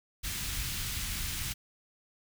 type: band-stop noise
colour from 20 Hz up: pink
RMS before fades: -35 dBFS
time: 0.23-1.54 s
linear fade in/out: 20 ms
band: 130 to 2100 Hz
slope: 12 dB/octave
effects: none